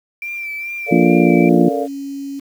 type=tone with vibrato; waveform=sine; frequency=2349 Hz; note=D7; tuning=in tune; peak=-23 dBFS; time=0.22-1.49 s; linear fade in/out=2 ms; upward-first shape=sine; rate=2.4 Hz; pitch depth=27 cents each way
type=chord; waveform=sine; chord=Bb major seventh; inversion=third; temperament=just; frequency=437 / 466.2 / 582.7 / 699.2 Hz; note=A4 / Bb4 / D5 / F5; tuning=-12 / 0 / -14 / +2 cents; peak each=-23 dBFS; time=0.86-1.88 s; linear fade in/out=50 ms
type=harmonic tone; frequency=58.27 Hz; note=A#1; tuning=in tune; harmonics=3 / 4 / 5 / 6; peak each=-15 / -15 / -15 / -15 dBFS; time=0.91-1.69 s; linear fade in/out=10 ms
type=tone; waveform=sine; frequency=277.2 Hz; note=C#4; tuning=in tune; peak=-24 dBFS; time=1.52-2.4 s; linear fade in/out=10 ms
effects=7-bit